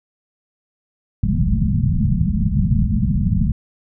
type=low-pass noise; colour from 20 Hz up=white; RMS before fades=-17 dBFS; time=1.23-3.52 s; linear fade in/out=5 ms; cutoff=220 Hz; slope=96 dB/octave; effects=none